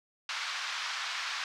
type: band-pass noise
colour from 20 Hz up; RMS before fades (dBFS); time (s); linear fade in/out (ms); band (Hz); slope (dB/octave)
pink; -36; 0.29-1.44; 2; 1100 to 5400; 24
effects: none